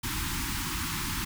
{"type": "band-stop noise", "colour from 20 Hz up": "pink", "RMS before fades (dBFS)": -32, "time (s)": [0.03, 1.25], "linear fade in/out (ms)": 10, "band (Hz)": [350, 860], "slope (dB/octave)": 96, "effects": []}